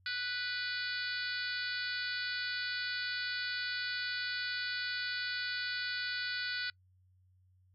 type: harmonic tone with a mistuned harmonic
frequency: 493.9 Hz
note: B4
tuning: in tune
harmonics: 3 / 4 / 5 / 6 / 7 / 8 / 9 / 10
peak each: -37 / -45 / -45 / -49 / -46 / -44 / -41 / -49 dBFS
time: 0.06-6.7 s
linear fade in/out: 2 ms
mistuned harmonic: 5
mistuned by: -16 cents
effects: noise-tail reverb RT60 0.1 s tail -26 dB re dry + added 92 Hz sine -64 dBFS peak until 7.74 s